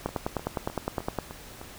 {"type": "two click trains", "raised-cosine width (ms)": 1, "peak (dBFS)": [-13, -24], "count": [12, 6], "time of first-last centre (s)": [[0.06, 1.187], [0.09, 1.614]], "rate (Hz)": [9.76, 3.28], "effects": ["pink hiss -46 dBFS RMS until 1.78 s"]}